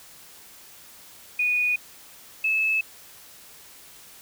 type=tone pair in turn; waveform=sine; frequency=2467 / 2605 Hz; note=D#7 / E7; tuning=-15 / -21 cents; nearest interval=minor second; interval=94 cents; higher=second; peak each=-20 dBFS; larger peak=neither; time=1.39-1.76 / 2.44-2.81 s; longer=neither; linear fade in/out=5 ms; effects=white hiss -48 dBFS RMS until 4.21 s